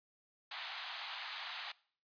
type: band-pass noise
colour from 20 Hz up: white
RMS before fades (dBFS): -45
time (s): 0.51-1.72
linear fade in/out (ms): 5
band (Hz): 710 to 4300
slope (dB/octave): 48
effects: noise-tail reverb RT60 0.5 s tail -22 dB re dry + resampled to 11025 Hz